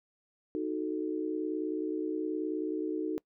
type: chord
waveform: sine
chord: D# diminished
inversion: none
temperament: equal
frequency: 311.1 / 370 / 440 Hz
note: D#4 / F#4 / A4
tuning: 0 / 0 / 0 cents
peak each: -33 / -36 / -37 dBFS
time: 0.55-3.18 s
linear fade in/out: 0 ms
effects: noise-tail reverb RT60 0.1 s tail -25 dB re dry